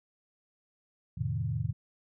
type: chord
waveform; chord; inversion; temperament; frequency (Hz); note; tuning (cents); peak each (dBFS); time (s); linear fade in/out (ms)
sine; F dominant seventh; none; equal; 87.31 / 110 / 130.81 / 155.56; F2 / A2 / C3 / Eb3; 0 / 0 / 0 / 0; -37 / -33 / -34 / -36; 1.17-1.73; 10
effects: none